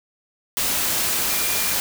sine tone in noise, 2399 Hz, D7, 36 cents sharp, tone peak -32 dBFS, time 1.3-1.73 s, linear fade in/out 0 ms, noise white, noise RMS -22 dBFS, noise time 0.57-1.8 s, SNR -13 dB, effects none

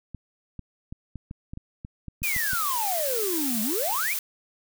clicks, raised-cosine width 5 ms, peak -24 dBFS, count 12, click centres 0.147 / 0.593 / 0.925 / 1.157 / 1.311 / 1.535 / 1.574 / 1.849 / 2.083 / 2.22 / 2.364 / 2.533 s
blue noise, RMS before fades -29 dBFS, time 2.23-4.19 s, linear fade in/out 2 ms
triangle exponential two-way sweep, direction down then up, 2547 to 206 to 2547 Hz, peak -25 dBFS, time 2.23-4.14 s, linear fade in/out 10 ms, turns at 3.62 s
effects none

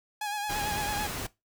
sawtooth tone with vibrato, 830.6 Hz, G#5, in tune, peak -27 dBFS, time 0.21-1.07 s, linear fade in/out 5 ms, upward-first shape sine, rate 9 Hz, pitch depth 41 cents each way
pink noise, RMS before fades -35 dBFS, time 0.49-1.27 s, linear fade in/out 10 ms
effects noise-tail reverb RT60 0.2 s tail -19 dB re dry

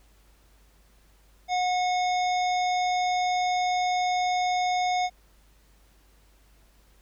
harmonic tone, 727 Hz, F#5, 31 cents flat, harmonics 1 / 3 / 5 / 7 / 9, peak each -23 / -33 / -37 / -40 / -42 dBFS, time 1.48-5.1 s, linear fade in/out 50 ms, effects added 50 Hz sine -57 dBFS peak until 7.01 s + pink hiss -63 dBFS RMS until 7.01 s

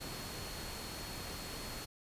sine tone in noise, 4323 Hz, C#8, 44 cents flat, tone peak -50 dBFS, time 0-1.86 s, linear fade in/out 20 ms, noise pink, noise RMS -44 dBFS, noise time 0-1.86 s, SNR -9 dB, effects resampled to 32000 Hz

